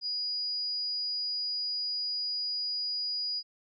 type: tone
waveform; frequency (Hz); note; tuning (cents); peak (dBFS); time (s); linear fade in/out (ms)
sine; 4900; D#8; -27; -30; 0.01-3.43; 50
effects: none